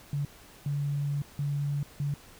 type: tone bursts at uneven times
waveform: sine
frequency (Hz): 143.3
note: D3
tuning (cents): -42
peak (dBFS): -27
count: 4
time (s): 0.13-0.25 / 0.66-1.22 / 1.39-1.83 / 2-2.14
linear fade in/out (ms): 2
effects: pink hiss -53 dBFS RMS until 2.39 s